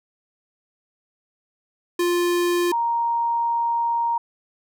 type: tone pair in turn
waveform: square / sine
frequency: 350 / 934.4 Hz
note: F4 / A#5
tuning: +4 / +4 cents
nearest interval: octave + perfect fourth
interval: 1700 cents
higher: second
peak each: -19 dBFS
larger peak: neither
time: 1.99-2.72 / 2.72-4.18 s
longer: second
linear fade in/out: 5 ms
effects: none